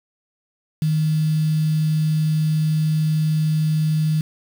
sine tone with quantisation, 155.56 Hz, D#3, in tune, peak -16 dBFS, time 0.82-4.21 s, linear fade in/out 2 ms, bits 6, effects none

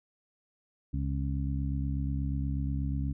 harmonic tone, 68.3 Hz, C#2, 25 cents flat, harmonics 1 / 2 / 3 / 4, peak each -31 / -33 / -40 / -38 dBFS, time 0.93-3.13 s, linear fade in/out 10 ms, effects none

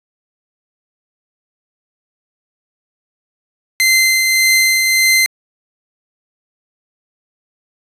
sawtooth tone with tremolo, 2073 Hz, C7, 17 cents flat, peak -5 dBFS, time 3.8-5.26 s, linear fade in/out 0 ms, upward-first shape triangle, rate 1.7 Hz, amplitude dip 35%, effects resampled to 32000 Hz

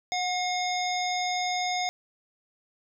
harmonic tone with a mistuned harmonic, 728 Hz, F#5, 28 cents flat, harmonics 1 / 3 / 5 / 7 / 9, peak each -28 / -33 / -35 / -36 / -38 dBFS, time 0.12-1.89 s, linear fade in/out 0 ms, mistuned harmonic 3, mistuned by -32 cents, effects 10-bit

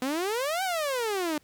sawtooth exponential two-way sweep, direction up then down, 247.6 to 784 to 292 Hz, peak -23 dBFS, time 0.02-1.38 s, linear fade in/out 2 ms, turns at 0.63 s, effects pink hiss -63 dBFS RMS until 1.43 s

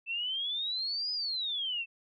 sine exponential two-way sweep, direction up then down, 2637 to 5030 to 2637 Hz, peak -31 dBFS, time 0.06-1.86 s, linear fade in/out 50 ms, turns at 1.12 s, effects none

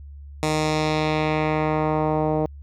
10% pulse tone with low-pass filter sweep, 154.6 Hz, D#3, 11 cents flat, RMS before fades -22 dBFS, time 0.43-2.46 s, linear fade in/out 0 ms, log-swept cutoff 8600 to 620 Hz, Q 1.2, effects added 71 Hz sine -37 dBFS peak until 2.62 s

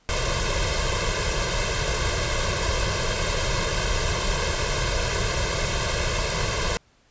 pink noise with comb filter, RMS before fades -24 dBFS, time 0.09-6.77 s, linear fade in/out 0 ms, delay 1.9 ms, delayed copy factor +0.95, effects pink hiss -61 dBFS RMS until 7.1 s + resampled to 16000 Hz

